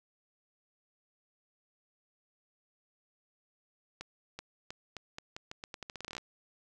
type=accelerating click train; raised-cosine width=0.2 ms; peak=-24 dBFS; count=20; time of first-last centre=4.01-6.18 s; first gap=380 ms; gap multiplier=0.83; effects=none